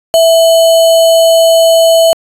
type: tone with sample-and-hold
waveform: sine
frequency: 659.3 Hz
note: E5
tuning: in tune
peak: -3 dBFS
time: 0.14-2.13 s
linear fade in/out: 0 ms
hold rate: 3675 Hz
effects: resampled to 32000 Hz